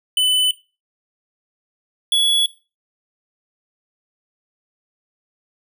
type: tone pair in turn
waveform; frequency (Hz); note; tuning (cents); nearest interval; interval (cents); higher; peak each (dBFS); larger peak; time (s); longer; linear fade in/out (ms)
square; 3008 / 3383; F#7 / G#7; +28 / +31; major second; 203; second; -14; neither; 0.17-0.51 / 2.12-2.46; neither; 2
effects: noise-tail reverb RT60 0.3 s tail -18 dB re dry